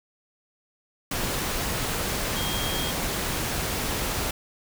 sine tone in noise, 3239 Hz, G#7, 44 cents flat, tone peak -32 dBFS, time 2.36-2.91 s, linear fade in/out 5 ms, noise pink, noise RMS -28 dBFS, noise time 1.11-4.31 s, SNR -7 dB, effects none

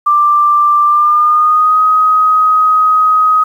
sine tone with pitch glide, 1181 to 1258.5 Hz, D6 to D#6, +9 to +19 cents, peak -6 dBFS, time 0.06-3.44 s, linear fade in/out 10 ms, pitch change +110 cents, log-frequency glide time 0.85-1.81 s, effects 7-bit

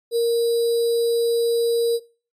sine tone with sample-and-hold, 466.8 Hz, A#4, 2 cents sharp, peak -16 dBFS, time 0.11-2 s, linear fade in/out 50 ms, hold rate 4410 Hz, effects noise-tail reverb RT60 0.4 s tail -22 dB re dry + MP3 64 kbps

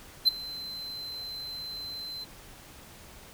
triangle tone with ADSR envelope, 4077 Hz, C8, 46 cents flat, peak -14 dBFS, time 0.25-2.25 s, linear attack 29 ms, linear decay 15 ms, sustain -21 dB, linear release 18 ms, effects pink hiss -50 dBFS RMS until 3.33 s

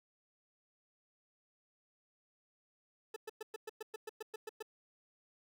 40% pulse tone bursts, 436.1 Hz, A4, 15 cents flat, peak -40 dBFS, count 12, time 3.14-4.626 s, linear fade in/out 5 ms, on 23 ms, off 110 ms, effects none

